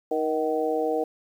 harmonic tone with a mistuned harmonic, 157.4 Hz, D#3, 20 cents sharp, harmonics 2 / 3 / 4 / 5, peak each -30 / -25 / -30 / -30 dBFS, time 0.11-1.04 s, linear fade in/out 5 ms, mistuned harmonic 5, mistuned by -60 cents, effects 9-bit

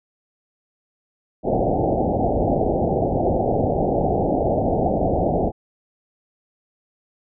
white low-pass noise, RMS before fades -20 dBFS, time 1.43-5.52 s, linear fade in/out 50 ms, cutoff 790 Hz, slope 96 dB/octave, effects none

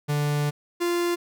45% pulse tone pair in turn, 146.83 / 347.3 Hz, D3 / F4, 0 / -10 cents, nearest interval octave + minor third, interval 1490 cents, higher second, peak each -22 dBFS, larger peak neither, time 0.08-0.51 / 0.8-1.16 s, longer first, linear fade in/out 20 ms, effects none

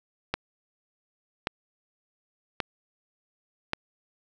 click train, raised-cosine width 0.3 ms, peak -10 dBFS, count 4, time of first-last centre 0.34-3.734 s, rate 0.884 Hz, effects none

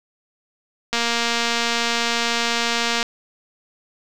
click train, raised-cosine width 0.2 ms, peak -4 dBFS, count 492, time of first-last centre 0.93-3.028 s, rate 234 Hz, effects none

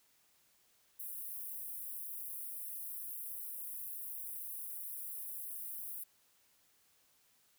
white high-pass noise, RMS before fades -44 dBFS, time 0.99-6.04 s, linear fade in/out 10 ms, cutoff 10000 Hz, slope 48 dB/octave, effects white hiss -71 dBFS RMS until 7.58 s

